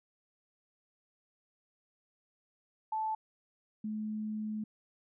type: tone pair in turn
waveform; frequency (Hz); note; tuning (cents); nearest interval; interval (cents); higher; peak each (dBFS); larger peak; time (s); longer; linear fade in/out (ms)
sine; 874 / 214.7; A5 / A3; -12 / -42; 2 octaves; 2430; first; -31 / -34; first; 2.92-3.15 / 3.84-4.64; second; 5
effects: none